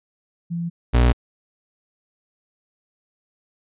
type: tone pair in turn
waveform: sine / 35% pulse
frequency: 170 / 60.26 Hz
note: F3 / B1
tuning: -46 / -42 cents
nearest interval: octave + tritone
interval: 1796 cents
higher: first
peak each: -23 / -11 dBFS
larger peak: second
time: 0.5-0.7 / 0.93-1.13 s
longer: neither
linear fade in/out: 20 ms
effects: resampled to 8000 Hz